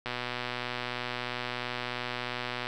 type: click train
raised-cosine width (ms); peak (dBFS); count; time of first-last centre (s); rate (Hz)
0.3; -17; 322; 0.06-2.67; 123
effects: none